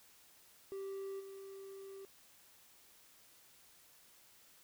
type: tone with level steps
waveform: triangle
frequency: 390 Hz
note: G4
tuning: 9 cents flat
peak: -39 / -46 dBFS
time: 0.72-2.05 s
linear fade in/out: 0 ms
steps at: 1.19 s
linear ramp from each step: 20 ms
effects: white hiss -64 dBFS RMS until 4.63 s